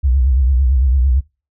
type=tone with vibrato; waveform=sine; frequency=65.1 Hz; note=C2; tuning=8 cents flat; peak=-10 dBFS; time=0.03-1.21 s; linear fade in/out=20 ms; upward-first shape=triangle; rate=8.9 Hz; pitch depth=170 cents each way; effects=noise-tail reverb RT60 0.3 s tail -23 dB re dry